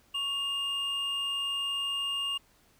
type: tone pair together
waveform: triangle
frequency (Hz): 1108.7 / 2821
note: C#6 / F7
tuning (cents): 0 / +17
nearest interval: octave + major third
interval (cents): 1617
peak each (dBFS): -39 / -28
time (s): 0.14-2.38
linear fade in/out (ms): 10
effects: pink hiss -64 dBFS RMS until 2.79 s